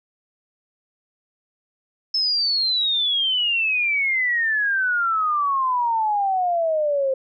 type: exponential sweep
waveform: sine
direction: down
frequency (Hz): 5274 to 523.3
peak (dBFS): -18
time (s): 2.14-7.14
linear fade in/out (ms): 5
effects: none